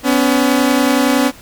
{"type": "tone pair together", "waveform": "sawtooth", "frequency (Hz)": [251.5, 282.3], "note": ["B3", "C#4"], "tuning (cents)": [32, 32], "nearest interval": "major second", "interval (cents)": 200, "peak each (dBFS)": -10, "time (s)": [0.03, 1.32], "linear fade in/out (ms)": 50, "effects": ["pink hiss -40 dBFS RMS until 1.41 s"]}